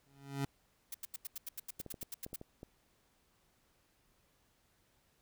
25% pulse tone with exponential growth, 138.59 Hz, C#3, in tune, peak -28 dBFS, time 0.06-0.45 s, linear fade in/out 2 ms, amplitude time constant 84 ms
blue noise bursts, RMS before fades -42 dBFS, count 14, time 0.92-2.361 s, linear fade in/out 5 ms, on 24 ms, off 85 ms
clicks, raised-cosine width 2 ms, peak -34 dBFS, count 8, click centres 1.801 / 1.863 / 1.942 / 2.029 / 2.264 / 2.331 / 2.414 / 2.631 s
effects pink hiss -73 dBFS RMS until 5.21 s

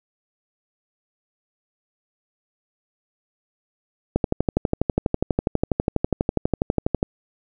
click train, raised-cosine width 2 ms, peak -5 dBFS, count 36, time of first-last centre 4.16-7.029 s, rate 12.2 Hz, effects none

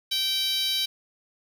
10% pulse tone with high-pass filter, 776 Hz, G5, 18 cents flat, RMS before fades -26 dBFS, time 0.11-0.86 s, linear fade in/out 10 ms, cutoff 3600 Hz, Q 3.1, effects 9-bit

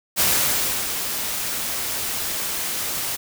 white noise with ADSR envelope, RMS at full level -18 dBFS, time 0.16-3.17 s, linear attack 40 ms, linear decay 660 ms, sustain -8 dB, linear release 22 ms, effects none

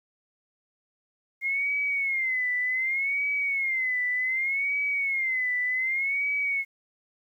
sine tone with vibrato, 2126 Hz, C7, 27 cents sharp, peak -24 dBFS, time 1.41-6.65 s, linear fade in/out 50 ms, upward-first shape sine, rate 0.66 Hz, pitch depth 120 cents each way, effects 10-bit

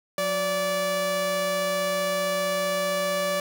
sawtooth tone pair together, 181.53 / 580 Hz, F#3 / D5, -33 / -22 cents, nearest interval octave + minor sixth, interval 2011 cents, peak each -31 / -20 dBFS, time 0.18-3.4 s, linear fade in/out 2 ms, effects none

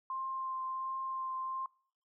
sine tone with vibrato, 1052 Hz, C6, 9 cents sharp, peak -35 dBFS, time 0.1-1.66 s, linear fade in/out 2 ms, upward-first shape triangle, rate 1.4 Hz, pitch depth 12 cents each way, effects noise-tail reverb RT60 0.6 s tail -25 dB re dry

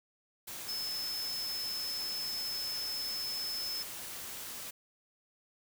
sine tone in noise, 5230 Hz, E8, 15 cents flat, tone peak -35 dBFS, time 0.68-3.83 s, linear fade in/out 10 ms, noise white, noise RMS -43 dBFS, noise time 0.47-4.71 s, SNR +5 dB, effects none

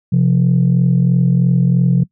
sine tone pair together, 131.57 / 174.61 Hz, C3 / F3, +10 / 0 cents, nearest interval perfect fourth, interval 490 cents, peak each -11 / -11 dBFS, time 0.12-2.04 s, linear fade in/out 10 ms, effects noise-tail reverb RT60 0.1 s tail -20 dB re dry + tanh soft clip ceiling -5 dBFS

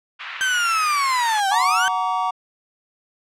pink band-pass noise, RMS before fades -33 dBFS, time 0.19-1.41 s, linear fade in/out 20 ms, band 1200 to 3000 Hz, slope 24 dB/octave
35% pulse linear two-way sweep, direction down then up, 1568 to 759 to 1568 Hz, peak -16 dBFS, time 0.41-1.88 s, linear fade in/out 0 ms, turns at 1.49 s
triangle chord, Gb augmented, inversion none, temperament equal with one note detuned, 740 / 932.3 / 1144.5 Hz, Gb5 / Bb5 / D6, 0 / 0 / -45 cents, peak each -22 dBFS, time 1.51-2.31 s, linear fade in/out 10 ms
effects low-pass 10000 Hz 12 dB/octave

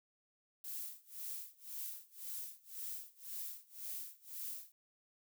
violet noise with tremolo, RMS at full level -43 dBFS, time 0.64-4.72 s, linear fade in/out 2 ms, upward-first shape sine, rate 1.9 Hz, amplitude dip 95%, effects none

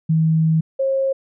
sine tone pair in turn, 160 / 538.2 Hz, D#3 / C5, +49 / +49 cents, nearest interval octave + major sixth, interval 2100 cents, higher second, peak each -13 / -16 dBFS, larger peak first, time 0.09-0.61 / 0.79-1.13 s, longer first, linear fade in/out 10 ms, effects none

